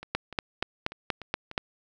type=two click trains; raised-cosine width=0.3 ms; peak=-10 / -24 dBFS; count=7 / 6; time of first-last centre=0.15-1.579 / 0.03-1.514 s; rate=4.2 / 3.37 Hz; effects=none